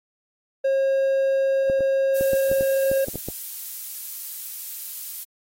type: tone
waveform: triangle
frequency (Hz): 540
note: C#5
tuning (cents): -45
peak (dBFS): -16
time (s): 0.64-3.05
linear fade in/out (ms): 10
type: clicks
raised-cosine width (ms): 2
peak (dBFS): -18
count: 10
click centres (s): 1.699 / 1.807 / 2.21 / 2.333 / 2.515 / 2.609 / 2.915 / 3.084 / 3.157 / 3.286
type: noise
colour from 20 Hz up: violet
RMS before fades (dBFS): -32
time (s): 2.14-5.25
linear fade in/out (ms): 20
effects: AAC 48 kbps